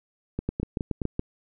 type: two click trains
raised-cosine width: 3 ms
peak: -13 / -15 dBFS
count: 6 / 4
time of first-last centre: 0.49-1.194 / 0.39-1.018 s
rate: 7.1 / 4.78 Hz
effects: none